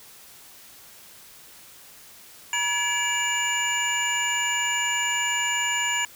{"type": "tone cluster", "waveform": "sine", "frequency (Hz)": [961, 1691, 2316, 2848, 7000], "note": ["B5", "G#6", "D7", "F7", "A8"], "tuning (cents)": [-48, 31, -25, 33, -10], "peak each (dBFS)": [-29, -29, -28, -28, -27], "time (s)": [2.53, 6.05], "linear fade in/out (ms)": 2, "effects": ["tanh soft clip ceiling -14 dBFS", "white hiss -48 dBFS RMS until 6.15 s"]}